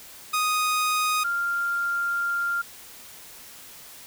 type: tone pair in turn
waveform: sawtooth / sine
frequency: 1244.5 / 1394.3 Hz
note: D#6 / F6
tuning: 0 / -3 cents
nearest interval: major second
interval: 197 cents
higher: second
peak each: -18 / -23 dBFS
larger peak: first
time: 0.33-1.24 / 1.24-2.62 s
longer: second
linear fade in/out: 10 ms
effects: white hiss -45 dBFS RMS until 4.06 s